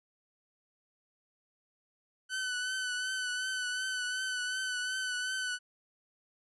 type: tone with vibrato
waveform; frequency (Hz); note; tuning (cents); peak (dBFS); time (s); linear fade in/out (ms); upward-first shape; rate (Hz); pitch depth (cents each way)
sawtooth; 1506; F#6; +30; -29; 2.29-5.59; 50; triangle; 2.7; 37
effects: resampled to 24000 Hz